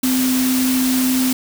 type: tone in noise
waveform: sine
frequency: 257.2 Hz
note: C4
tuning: 30 cents flat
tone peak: -15 dBFS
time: 0.03-1.33 s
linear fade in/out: 5 ms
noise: white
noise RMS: -23 dBFS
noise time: 0.03-1.33 s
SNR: +5 dB
effects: none